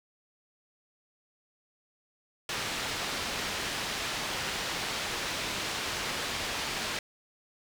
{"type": "low-pass noise", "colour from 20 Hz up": "white", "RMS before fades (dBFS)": -34, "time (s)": [2.49, 6.99], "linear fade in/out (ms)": 2, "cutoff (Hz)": 4200, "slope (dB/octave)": 12, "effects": []}